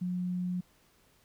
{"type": "tone", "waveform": "sine", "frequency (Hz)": 180, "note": "F#3", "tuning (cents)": -47, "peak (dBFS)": -30, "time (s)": [0.01, 0.61], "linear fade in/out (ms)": 10, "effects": ["pink hiss -66 dBFS RMS until 1.24 s"]}